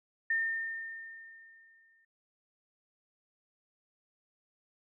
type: tone with exponential decay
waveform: sine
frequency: 1814 Hz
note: A#6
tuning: 48 cents flat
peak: -26 dBFS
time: 0.3-2.05 s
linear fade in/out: 5 ms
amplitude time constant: 380 ms
effects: none